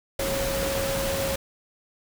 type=tone in noise; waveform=sine; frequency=546 Hz; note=C#5; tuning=26 cents flat; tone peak=-27 dBFS; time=0.19-1.36 s; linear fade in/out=5 ms; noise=pink; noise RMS=-29 dBFS; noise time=0.19-1.36 s; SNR=-1 dB; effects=none